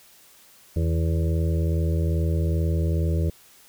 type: harmonic tone with a mistuned harmonic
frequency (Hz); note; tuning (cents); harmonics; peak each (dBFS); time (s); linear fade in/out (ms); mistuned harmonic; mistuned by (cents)
82.41; E2; 0; 1 / 2 / 4 / 5 / 6 / 7; -21 / -27 / -33 / -35 / -37 / -38; 0.76-3.3; 5; 2; -34
effects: white hiss -53 dBFS RMS until 3.68 s